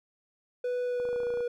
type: tone with pitch glide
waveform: triangle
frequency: 493.9 to 482.6 Hz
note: B4 to B4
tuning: 0 to -40 cents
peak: -26 dBFS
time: 0.64-1.48 s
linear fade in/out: 5 ms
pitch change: -40 cents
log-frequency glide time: 0.84-1.29 s
type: clicks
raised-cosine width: 1 ms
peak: -31 dBFS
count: 12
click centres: 1 / 1.053 / 1.089 / 1.13 / 1.161 / 1.203 / 1.233 / 1.269 / 1.304 / 1.339 / 1.373 / 1.406 s
effects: none